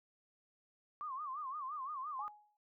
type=tone with vibrato; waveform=sine; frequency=1130 Hz; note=C#6; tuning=33 cents sharp; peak=-40 dBFS; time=1.01-2.28 s; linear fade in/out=0 ms; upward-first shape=sine; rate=5.8 Hz; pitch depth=160 cents each way
type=tone with exponential decay; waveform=sine; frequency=837 Hz; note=G#5; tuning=13 cents sharp; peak=-40 dBFS; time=2.19-2.57 s; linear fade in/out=2 ms; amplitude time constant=82 ms
effects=noise-tail reverb RT60 0.1 s tail -23 dB re dry